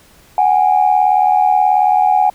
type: tone pair together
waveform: sine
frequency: 745 / 823.5 Hz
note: F#5 / G#5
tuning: +12 / -15 cents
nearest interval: major second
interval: 173 cents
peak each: -11 dBFS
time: 0.38-2.3 s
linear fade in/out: 2 ms
effects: tanh soft clip ceiling -2 dBFS + pink hiss -47 dBFS RMS until 2.34 s